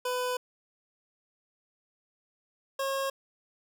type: tone pair in turn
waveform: 25% pulse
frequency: 499.8 / 542.8 Hz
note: B4 / C#5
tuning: +21 / -36 cents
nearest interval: minor second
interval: 143 cents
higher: second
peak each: -25 dBFS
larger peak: neither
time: 0.05-0.37 / 2.79-3.1 s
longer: first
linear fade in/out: 5 ms
effects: none